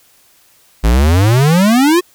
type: exponential sweep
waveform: square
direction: up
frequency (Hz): 51.91 to 370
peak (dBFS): -8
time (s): 0.83-2.01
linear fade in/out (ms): 20
effects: white hiss -50 dBFS RMS until 2.14 s